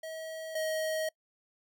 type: tone pair in turn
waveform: square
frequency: 640 / 631.2 Hz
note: D#5 / D#5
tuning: +49 / +25 cents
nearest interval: unison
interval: 24 cents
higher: first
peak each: -39 / -31 dBFS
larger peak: second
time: 0.03-0.55 / 0.55-1.09 s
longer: second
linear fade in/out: 5 ms
effects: noise-tail reverb RT60 0.1 s tail -25 dB re dry